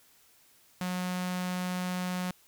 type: tone with notch filter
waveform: sawtooth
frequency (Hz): 181.5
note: F#3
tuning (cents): -33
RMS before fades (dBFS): -33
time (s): 0.81-2.31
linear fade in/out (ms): 2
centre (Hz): 390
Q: 1.3
effects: white hiss -62 dBFS RMS until 2.47 s